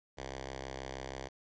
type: tone with notch filter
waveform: 5% pulse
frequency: 66.3 Hz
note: C2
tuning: 23 cents sharp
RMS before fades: -43 dBFS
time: 0.17-1.29 s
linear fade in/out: 20 ms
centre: 210 Hz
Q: 1
effects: resampled to 16000 Hz + 10-bit